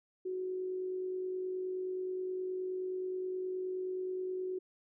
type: tone with amplitude modulation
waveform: sine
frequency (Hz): 370.4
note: F#4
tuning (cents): +2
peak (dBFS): -33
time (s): 0.25-4.59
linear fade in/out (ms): 10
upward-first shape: sine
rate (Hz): 49.5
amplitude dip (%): 30
effects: none